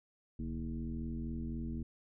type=tone with frequency modulation; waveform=sine; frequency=147.8 Hz; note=D3; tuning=11 cents sharp; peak=-36 dBFS; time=0.39-1.83 s; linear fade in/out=5 ms; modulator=84.1 Hz; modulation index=1.7; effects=none